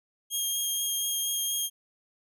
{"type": "tone with vibrato", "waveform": "10% pulse", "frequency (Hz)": 3236, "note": "G#7", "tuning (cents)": -46, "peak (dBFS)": -20, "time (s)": [0.3, 1.7], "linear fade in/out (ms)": 50, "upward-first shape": "triangle", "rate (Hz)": 4.2, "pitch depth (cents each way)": 12, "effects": []}